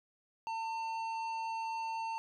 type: tone with tanh clipping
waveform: triangle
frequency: 901 Hz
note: A5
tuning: 41 cents sharp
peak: -37 dBFS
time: 0.47-2.18 s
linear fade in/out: 0 ms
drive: 15 dB
effects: none